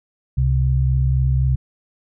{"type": "tone pair together", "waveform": "sine", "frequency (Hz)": [67.01, 130.81], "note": ["C2", "C3"], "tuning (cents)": [42, 0], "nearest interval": "octave", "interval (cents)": 1158, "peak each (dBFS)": -17, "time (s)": [0.37, 1.56], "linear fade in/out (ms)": 10, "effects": []}